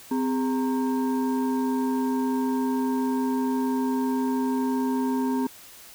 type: tone with frequency modulation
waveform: sine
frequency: 257.7 Hz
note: C4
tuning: 26 cents flat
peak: -22 dBFS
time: 0.11-5.47 s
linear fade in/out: 5 ms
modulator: 668 Hz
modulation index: 0.71
effects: white hiss -47 dBFS RMS until 5.94 s